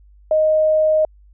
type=tone; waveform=sine; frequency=622.3 Hz; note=D#5; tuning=in tune; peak=-12 dBFS; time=0.31-1.05 s; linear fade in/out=2 ms; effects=added 50 Hz sine -45 dBFS peak until 1.33 s